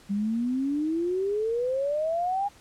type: exponential sweep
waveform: sine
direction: up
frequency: 196 to 823 Hz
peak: -24 dBFS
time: 0.09-2.49 s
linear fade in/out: 20 ms
effects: pink hiss -54 dBFS RMS until 2.6 s + low-pass 10000 Hz 12 dB/octave